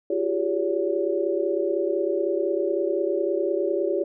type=tone cluster; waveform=sine; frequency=342.9 / 378.9 / 408.8 / 568 Hz; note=F4 / F#4 / G#4 / C#5; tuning=-32 / +41 / -27 / +42 cents; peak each=-27 dBFS; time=0.1-4.04 s; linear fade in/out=5 ms; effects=none